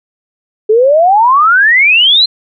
sine exponential sweep, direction up, 417.1 to 4186 Hz, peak -4 dBFS, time 0.69-2.26 s, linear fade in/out 10 ms, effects none

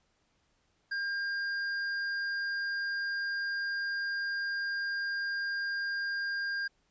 sine tone with tanh clipping, 1605 Hz, G6, 40 cents sharp, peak -33 dBFS, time 0.91-6.68 s, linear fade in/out 10 ms, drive 13 dB, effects pink hiss -73 dBFS RMS until 6.9 s + resampled to 16000 Hz

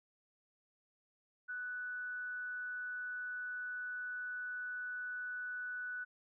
sine tone with amplitude modulation, 1485 Hz, F#6, 6 cents sharp, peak -38 dBFS, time 1.48-6.05 s, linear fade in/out 20 ms, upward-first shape sine, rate 236 Hz, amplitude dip 25%, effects none

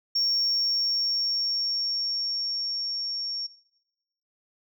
sine tone with level ramp, 5510 Hz, F8, 24 cents flat, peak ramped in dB -20 to -29 dBFS, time 0.15-3.47 s, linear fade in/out 10 ms, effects noise-tail reverb RT60 1.0 s tail -21 dB re dry + tanh soft clip ceiling -18 dBFS

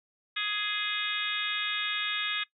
harmonic tone with a mistuned harmonic, 417.4 Hz, G#4, 9 cents sharp, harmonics 3 / 4 / 5 / 6 / 7 / 8 / 9, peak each -39 / -35 / -37 / -36 / -41 / -36 / -35 dBFS, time 0.36-2.44 s, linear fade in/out 10 ms, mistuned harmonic 9, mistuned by -32 cents, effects noise-tail reverb RT60 0.1 s tail -19 dB re dry

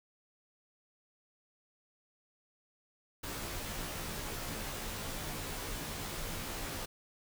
pink noise with comb filter, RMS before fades -40 dBFS, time 3.23-6.86 s, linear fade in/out 10 ms, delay 16 ms, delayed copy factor -0.8, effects none

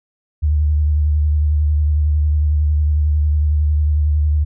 sine tone with vibrato, 75.1 Hz, D2, 39 cents sharp, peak -12 dBFS, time 0.42-4.45 s, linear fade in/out 20 ms, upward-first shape sine, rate 11 Hz, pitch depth 38 cents each way, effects none

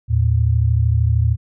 sine tone pair together, 79.9 / 113 Hz, D#2 / A2, +47 / +47 cents, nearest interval tritone, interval 600 cents, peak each -16 / -15 dBFS, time 0.08-1.37 s, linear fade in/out 50 ms, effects none

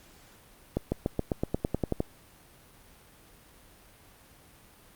accelerating click train, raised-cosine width 2 ms, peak -13 dBFS, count 12, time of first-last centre 0.77-2.004 s, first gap 150 ms, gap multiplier 0.94, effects pink hiss -56 dBFS RMS until 4.95 s + Opus 48 kbps

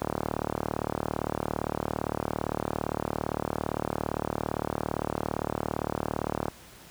click train, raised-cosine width 1 ms, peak -13 dBFS, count 244, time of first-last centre 0.02-6.483 s, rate 37.6 Hz, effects pink hiss -50 dBFS RMS until 6.9 s + high-pass 60 Hz 12 dB/octave

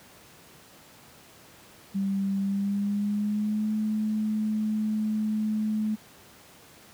sine tone with pitch glide, 196 to 215 Hz, G3 to A3, 0 to -40 cents, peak -24 dBFS, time 1.94-5.96 s, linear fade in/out 20 ms, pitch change +160 cents, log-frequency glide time 2.39-3.7 s, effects pink hiss -52 dBFS RMS until 6.93 s + high-pass 100 Hz 12 dB/octave

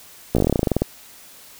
slowing click train, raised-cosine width 2 ms, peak -4 dBFS, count 16, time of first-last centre 0.35-0.82 s, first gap 16 ms, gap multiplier 1.09, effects white hiss -45 dBFS RMS until 1.59 s

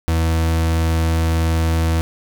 40% pulse tone, 81.6 Hz, E2, 17 cents flat, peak -14 dBFS, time 0.08-2.01 s, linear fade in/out 0 ms, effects none

